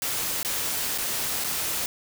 white noise with dropouts, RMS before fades -28 dBFS, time 0.02-1.86 s, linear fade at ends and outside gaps 1 ms, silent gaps 0.43-0.448 / 0.978-0.983 / 1.44-1.444 s, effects none

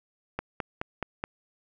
click train, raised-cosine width 0.5 ms, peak -15 dBFS, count 5, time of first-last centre 0.39-1.239 s, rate 4.71 Hz, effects none

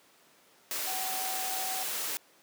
sine tone in noise, 756 Hz, F#5, 37 cents sharp, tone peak -37 dBFS, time 0.87-1.83 s, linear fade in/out 0 ms, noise white, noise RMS -34 dBFS, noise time 0.71-2.17 s, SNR -6 dB, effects pink hiss -61 dBFS RMS until 2.42 s + high-pass 300 Hz 12 dB/octave

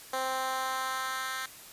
10% pulse tone with high-pass filter sweep, 261.6 Hz, C4, in tune, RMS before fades -33 dBFS, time 0.13-1.46 s, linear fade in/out 5 ms, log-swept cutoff 560 to 1700 Hz, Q 1.4, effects white hiss -49 dBFS RMS until 1.72 s + resampled to 32000 Hz

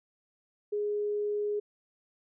sine tone, 415.3 Hz, G#4, in tune, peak -28 dBFS, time 0.72-1.6 s, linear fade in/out 10 ms, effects none

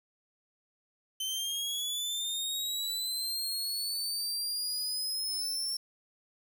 sawtooth linear sweep, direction up, 3065 to 5440 Hz, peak -29 dBFS, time 1.2-5.77 s, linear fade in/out 5 ms, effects 11-bit

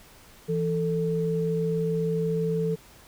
sine tone pair together, 165.97 / 443.1 Hz, E3 / A4, +12 / +12 cents, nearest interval octave + perfect fourth, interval 1700 cents, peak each -26 dBFS, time 0.48-2.76 s, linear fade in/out 20 ms, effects pink hiss -52 dBFS RMS until 3.07 s

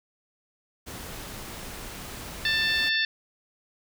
pink noise, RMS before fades -39 dBFS, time 0.86-2.9 s, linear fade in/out 20 ms
harmonic tone, 888 Hz, A5, 16 cents sharp, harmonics 2 / 3 / 4 / 5 / 6, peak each -25 / -31 / -28 / -31 / -39 dBFS, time 2.45-3.05 s, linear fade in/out 2 ms
effects none

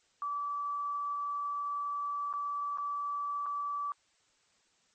sine tone with dropouts, 1155 Hz, D6, 29 cents flat, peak -32 dBFS, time 0.22-3.92 s, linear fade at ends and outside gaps 1 ms, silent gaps 2.328-2.337 / 2.774-2.783 / 3.46-3.464 s, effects white hiss -70 dBFS RMS until 4.94 s + MP3 32 kbps

